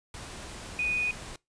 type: tone in noise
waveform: sine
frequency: 2477 Hz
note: D#7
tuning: 8 cents flat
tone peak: -26 dBFS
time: 0.79-1.11 s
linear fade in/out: 2 ms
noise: pink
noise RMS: -42 dBFS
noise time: 0.14-1.36 s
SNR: +13 dB
effects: noise-tail reverb RT60 0.2 s tail -23 dB re dry + resampled to 22050 Hz